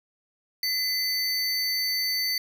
square tone pair together, 2026 / 4545 Hz, B6 / C#8, +44 / +42 cents, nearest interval octave + major second, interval 1398 cents, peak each -31 / -26 dBFS, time 0.63-2.38 s, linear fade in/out 2 ms, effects none

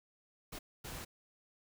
pink noise bursts at uneven times, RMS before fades -45 dBFS, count 2, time 0.52-0.59 / 0.84-1.05 s, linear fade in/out 10 ms, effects none

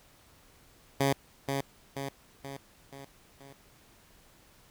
10% pulse tone with echo, 137.8 Hz, C#3, 10 cents flat, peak -16 dBFS, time 1-1.13 s, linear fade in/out 5 ms, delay 480 ms, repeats 5, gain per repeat -5 dB, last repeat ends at 3.53 s, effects pink hiss -60 dBFS RMS until 4.7 s

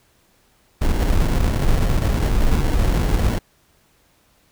brown noise with sample-and-hold, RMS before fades -17 dBFS, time 0.81-3.39 s, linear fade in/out 10 ms, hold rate 1225 Hz, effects pink hiss -59 dBFS RMS until 4.51 s

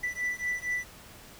triangle beating tone pair, 1975 / 1979.3 Hz, B6 / B6, 0 / +3 cents, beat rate 4.3 Hz, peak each -31 dBFS, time 0.03-0.85 s, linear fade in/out 10 ms, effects pink hiss -50 dBFS RMS until 1.39 s

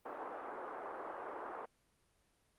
white band-pass noise, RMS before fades -45 dBFS, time 0.05-1.66 s, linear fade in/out 10 ms, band 340 to 1200 Hz, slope 24 dB/octave, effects pink hiss -75 dBFS RMS until 2.58 s + Opus 32 kbps

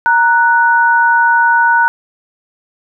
sine tone pair together, 932.3 / 1480 Hz, A#5 / F#6, 0 / 0 cents, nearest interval minor sixth, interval 800 cents, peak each -10 dBFS, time 0.06-1.88 s, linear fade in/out 0 ms, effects none

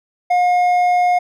sine tone with hard clipping, 716 Hz, F5, 43 cents sharp, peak -13 dBFS, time 0.3-1.19 s, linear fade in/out 10 ms, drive 5 dB, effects none

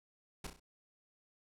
pink noise with echo, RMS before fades -41 dBFS, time 0.44-0.47 s, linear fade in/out 5 ms, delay 32 ms, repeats 4, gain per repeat -6 dB, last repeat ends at 0.598 s, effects low-pass 11000 Hz 12 dB/octave

